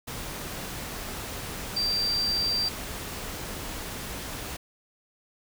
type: tone in noise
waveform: sine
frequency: 4699 Hz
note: D8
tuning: in tune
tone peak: -24 dBFS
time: 1.76-2.69 s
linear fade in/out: 10 ms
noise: pink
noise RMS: -36 dBFS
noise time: 0.07-4.57 s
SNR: +9 dB
effects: none